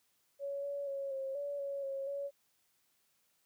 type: tone with pitch steps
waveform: sine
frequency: 560 / 566 / 552 / 537 / 571 / 558 / 545 / 562 Hz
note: C#5 / C#5 / C#5 / C5 / D5 / C#5 / C#5 / C#5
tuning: +18 / +36 / -7 / +45 / -49 / +11 / -29 / +24 cents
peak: -36 dBFS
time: 0.39-2.31 s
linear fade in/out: 50 ms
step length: 240 ms
effects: white hiss -75 dBFS RMS until 3.45 s + high-pass 60 Hz 12 dB/octave